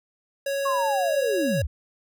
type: tone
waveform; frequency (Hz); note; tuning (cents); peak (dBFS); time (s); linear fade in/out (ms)
square; 554.4; C#5; 0; -25; 0.46-1.62; 5
type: linear sweep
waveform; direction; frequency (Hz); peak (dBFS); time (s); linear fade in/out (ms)
sine; down; 1108.7 to 51.91; -23; 0.65-1.67; 10
effects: none